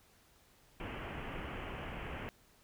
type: low-pass noise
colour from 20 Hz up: pink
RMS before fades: -43 dBFS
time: 0.8-2.29 s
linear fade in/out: 0 ms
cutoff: 3100 Hz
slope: 96 dB/octave
effects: pink hiss -66 dBFS RMS until 2.63 s